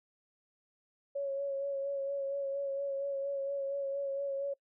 sine tone with vibrato, 554.4 Hz, C#5, in tune, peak -32 dBFS, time 1.15-4.54 s, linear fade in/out 10 ms, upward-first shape sine, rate 4.3 Hz, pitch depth 25 cents each way, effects noise-tail reverb RT60 0.1 s tail -24 dB re dry

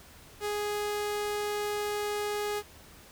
sawtooth tone, 415.3 Hz, G#4, in tune, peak -26 dBFS, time 0.4-2.63 s, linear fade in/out 50 ms, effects added 76 Hz sine -60 dBFS peak until 3.11 s + pink hiss -53 dBFS RMS until 3.11 s

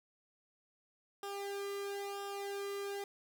sawtooth tone with flanger, 400 Hz, G4, 35 cents sharp, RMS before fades -41 dBFS, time 1.23-3.04 s, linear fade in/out 2 ms, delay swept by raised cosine 0.46 to 1.17 ms, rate 1 Hz, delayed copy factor -0.85, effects none

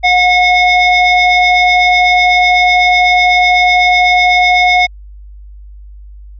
square ring-modulated tone, 727 Hz, F#5, 31 cents flat, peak -4 dBFS, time 0.03-4.87 s, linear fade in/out 20 ms, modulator 1450 Hz, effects added 50 Hz sine -30 dBFS peak until 6.39 s + resampled to 11025 Hz

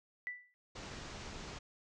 sine tone with exponential decay, 1975.5 Hz, B6, in tune, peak -35 dBFS, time 0.27-0.54 s, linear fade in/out 0 ms, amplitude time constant 57 ms
pink low-pass noise, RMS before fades -47 dBFS, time 0.75-1.59 s, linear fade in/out 10 ms, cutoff 7100 Hz, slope 48 dB/octave
effects none

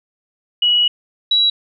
sine tone pair in turn, 2921 / 3899 Hz, F#7 / B7, -23 / -23 cents, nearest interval perfect fourth, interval 500 cents, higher second, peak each -11 / -11 dBFS, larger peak neither, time 0.62-0.88 / 1.31-1.5 s, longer first, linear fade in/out 5 ms, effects none

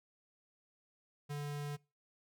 square tone, 145.5 Hz, D3, 16 cents flat, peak -39 dBFS, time 1.29-1.77 s, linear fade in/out 20 ms, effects noise-tail reverb RT60 0.3 s tail -24 dB re dry

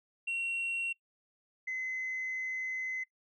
sine tone pair in turn, 2735 / 2043 Hz, F7 / C7, -37 / -42 cents, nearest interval perfect fourth, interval 505 cents, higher first, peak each -29 / -32 dBFS, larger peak first, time 0.27-0.93 / 1.67-3.04 s, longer second, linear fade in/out 10 ms, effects noise-tail reverb RT60 0.1 s tail -23 dB re dry + tanh soft clip ceiling -30 dBFS

